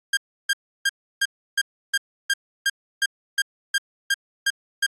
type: tone bursts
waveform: sawtooth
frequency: 1607 Hz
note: G6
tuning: 43 cents sharp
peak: -14 dBFS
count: 14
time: 0.13-4.864 s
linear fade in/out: 5 ms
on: 41 ms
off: 320 ms
effects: low-pass 11000 Hz 12 dB/octave + AAC 64 kbps